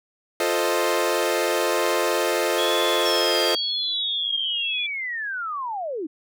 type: chord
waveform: sawtooth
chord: F dominant seventh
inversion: none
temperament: equal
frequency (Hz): 349.2 / 440 / 523.3 / 622.3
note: F4 / A4 / C5 / Eb5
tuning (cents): 0 / 0 / 0 / 0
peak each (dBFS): -22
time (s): 0.4-3.55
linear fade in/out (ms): 2
type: tone with vibrato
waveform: sine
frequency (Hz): 3322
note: G#7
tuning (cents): 0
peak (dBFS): -25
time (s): 2.58-4.87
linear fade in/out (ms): 10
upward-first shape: sine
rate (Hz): 0.95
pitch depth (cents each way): 52
type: linear sweep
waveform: sine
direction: down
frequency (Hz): 5450 to 281.7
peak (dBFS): -26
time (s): 3.05-6.07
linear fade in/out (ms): 10
effects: none